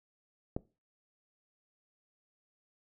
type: click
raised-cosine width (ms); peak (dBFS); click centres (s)
2; -20; 0.565
effects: noise-tail reverb RT60 0.3 s tail -20 dB re dry